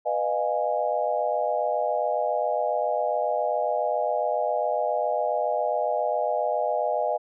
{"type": "chord", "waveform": "sine", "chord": "F half-diminished seventh", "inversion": "second", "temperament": "equal with one note detuned", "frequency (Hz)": [493.9, 611.2, 698.5, 830.6], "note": ["Cb5", "Eb5", "F5", "Ab5"], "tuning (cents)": [0, -31, 0, 0], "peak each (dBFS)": [-30, -26, -28, -29], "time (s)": [0.05, 7.18], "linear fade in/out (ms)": 20, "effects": []}